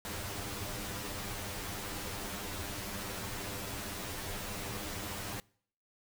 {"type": "noise with comb filter", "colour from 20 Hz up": "pink", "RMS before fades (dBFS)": -40, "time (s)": [0.05, 5.4], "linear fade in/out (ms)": 0, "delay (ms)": 10, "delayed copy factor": 0.85, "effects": ["noise-tail reverb RT60 0.6 s tail -25 dB re dry"]}